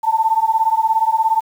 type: beating tone pair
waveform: sine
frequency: 882 / 899 Hz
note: A5 / A5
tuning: +4 / +37 cents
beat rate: 17 Hz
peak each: -16 dBFS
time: 0.03-1.41 s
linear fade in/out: 20 ms
effects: 7-bit